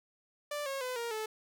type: tone with pitch steps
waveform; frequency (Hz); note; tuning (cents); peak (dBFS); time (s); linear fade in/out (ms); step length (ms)
sawtooth; 587.3 / 544.8 / 505.4 / 468.8 / 434.9; D5 / C#5 / B4 / A#4 / A4; 0 / -30 / +40 / +10 / -20; -31; 0.51-1.26; 5; 150
effects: none